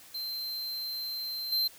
square tone with level steps, 4122 Hz, C8, 27 cents flat, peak -34 / -26 dBFS, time 0.14-1.68 s, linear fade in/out 10 ms, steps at 1.52 s, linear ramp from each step 5 ms, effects white hiss -53 dBFS RMS until 1.78 s

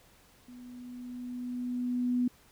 sine tone with level ramp, 246.9 Hz, B3, in tune, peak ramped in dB -46 to -24 dBFS, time 0.48-2.28 s, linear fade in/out 5 ms, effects pink hiss -61 dBFS RMS until 2.51 s

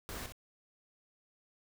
pink noise with echo, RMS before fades -43 dBFS, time 0.09-0.26 s, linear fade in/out 0 ms, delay 62 ms, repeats 1, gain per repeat -6 dB, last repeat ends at 0.322 s, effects none

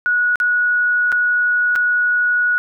sine tone with dropouts, 1461 Hz, F#6, 22 cents flat, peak -13 dBFS, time 0.06-2.58 s, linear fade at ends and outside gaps 0 ms, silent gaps 0.357-0.401 / 1.119-1.125 / 1.755-1.76 s, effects none

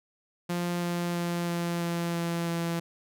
sawtooth tone with pitch steps, 174.61 / 173.6 / 172.6 / 171.61 / 170.62 / 169.64 / 168.66 Hz, F3 / F3 / F3 / F3 / F3 / E3 / E3, 0 / -10 / -20 / -30 / -40 / +50 / +40 cents, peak -24 dBFS, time 0.49-2.8 s, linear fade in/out 10 ms, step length 330 ms, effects none

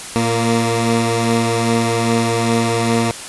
15% pulse tone pair together, 114.96 / 232.4 Hz, A#2 / A#3, -24 / -5 cents, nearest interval octave, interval 1219 cents, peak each -11 dBFS, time 0.16-3.11 s, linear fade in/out 0 ms, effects white hiss -30 dBFS RMS until 3.28 s + resampled to 24000 Hz

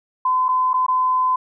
sine tone with dropouts, 1020 Hz, C6, 44 cents flat, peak -15 dBFS, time 0.25-1.36 s, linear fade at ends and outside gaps 5 ms, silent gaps 0.484-0.488 / 0.733-0.74 / 0.865-0.882 s, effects none

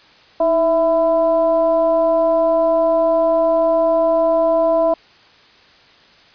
sine tone with frequency modulation, 659.3 Hz, E5, in tune, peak -12 dBFS, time 0.4-4.94 s, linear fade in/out 5 ms, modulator 342 Hz, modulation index 0.57, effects white hiss -48 dBFS RMS until 6.34 s + resampled to 11025 Hz

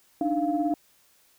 sine tone cluster, 291.5 / 309.1 / 696 Hz, D4 / D#4 / F5, -13 / -11 / -6 cents, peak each -27 dBFS, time 0.21-0.74 s, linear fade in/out 2 ms, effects tanh soft clip ceiling -13 dBFS + white hiss -62 dBFS RMS until 1.38 s

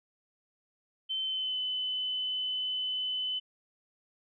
sine tone with pitch glide, 3083 to 3021 Hz, G7 to F#7, -29 to +35 cents, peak -30 dBFS, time 1.09-3.4 s, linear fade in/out 20 ms, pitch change -36 cents, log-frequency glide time 1.22-1.59 s, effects none

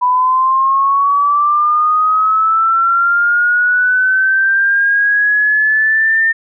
sine linear sweep, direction up, 987.8 to 1812 Hz, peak -9 dBFS, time 0.01-6.33 s, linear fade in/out 20 ms, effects none

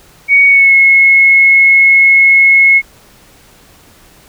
sine tone with pitch glide, 2238 to 2177 Hz, C#7 to C#7, +16 to -32 cents, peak -3 dBFS, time 0.28-2.82 s, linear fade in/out 50 ms, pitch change -48 cents, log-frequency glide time 0.47-0.74 s, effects pink hiss -43 dBFS RMS until 4.28 s

